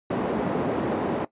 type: band-pass noise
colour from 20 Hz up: white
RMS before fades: -26 dBFS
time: 0.1-1.25 s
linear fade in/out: 5 ms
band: 160 to 490 Hz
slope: 12 dB/octave
effects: noise-tail reverb RT60 0.1 s tail -17 dB re dry + resampled to 8000 Hz